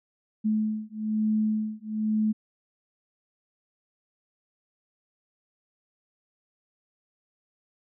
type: beating tone pair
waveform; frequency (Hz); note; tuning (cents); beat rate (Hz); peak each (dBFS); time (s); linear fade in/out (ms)
sine; 215.2 / 216.3; A3 / A3; -38 / -29; 1.1; -27; 0.44-2.33; 20
effects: none